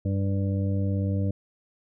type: harmonic tone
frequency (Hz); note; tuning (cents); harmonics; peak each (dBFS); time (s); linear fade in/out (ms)
98; G2; 0; 1 / 2 / 3 / 5 / 6; -24 / -30 / -34 / -38 / -40; 0.05-1.31; 5
effects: none